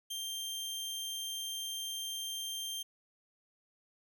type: tone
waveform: sawtooth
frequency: 3168 Hz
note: G7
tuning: 18 cents sharp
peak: -34 dBFS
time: 0.1-2.83 s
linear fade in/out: 10 ms
effects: none